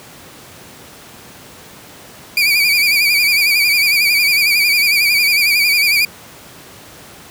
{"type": "tone with vibrato", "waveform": "30% pulse", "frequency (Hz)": 2349, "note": "D7", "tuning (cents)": 0, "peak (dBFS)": -8, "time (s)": [2.37, 6.05], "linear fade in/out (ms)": 2, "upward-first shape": "sine", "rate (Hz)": 11, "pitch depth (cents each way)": 75, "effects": ["pink hiss -38 dBFS RMS until 7.3 s", "high-pass 100 Hz 12 dB/octave"]}